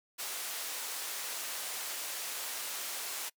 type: band-pass noise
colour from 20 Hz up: white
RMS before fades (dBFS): -39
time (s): 0.18-3.3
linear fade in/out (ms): 20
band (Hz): 470 to 14000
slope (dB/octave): 12
effects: noise-tail reverb RT60 0.1 s tail -25 dB re dry